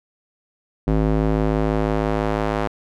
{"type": "tone with band-pass filter sweep", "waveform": "square", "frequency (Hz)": 53, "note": "G#1", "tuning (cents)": 36, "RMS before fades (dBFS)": -20, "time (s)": [0.87, 2.68], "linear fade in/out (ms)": 10, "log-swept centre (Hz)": [270, 780], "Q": 0.72, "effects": []}